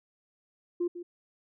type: tone with echo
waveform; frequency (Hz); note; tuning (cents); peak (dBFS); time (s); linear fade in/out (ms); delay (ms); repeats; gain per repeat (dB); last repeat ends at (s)
sine; 349.2; F4; 0; -25; 0.8-0.88; 10; 150; 1; -12; 1.03
effects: tanh soft clip ceiling -22 dBFS